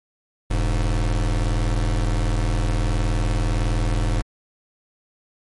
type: tone pair together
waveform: square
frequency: 40.72 / 102.6 Hz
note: E1 / G#2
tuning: -20 / -21 cents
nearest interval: octave + major third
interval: 1599 cents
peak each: -20 / -25 dBFS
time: 0.5-4.22 s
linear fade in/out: 10 ms
effects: MP3 48 kbps